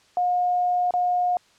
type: tone with dropouts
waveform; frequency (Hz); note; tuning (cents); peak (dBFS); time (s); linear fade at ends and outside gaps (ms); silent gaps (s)
sine; 717; F5; +45; -19; 0.17-1.37; 1; 0.908-0.938
effects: white hiss -58 dBFS RMS until 1.58 s + low-pass 6000 Hz 12 dB/octave